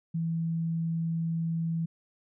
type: tone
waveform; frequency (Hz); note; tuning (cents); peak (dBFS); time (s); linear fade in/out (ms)
sine; 164.81; E3; 0; -27; 0.14-1.86; 10
effects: none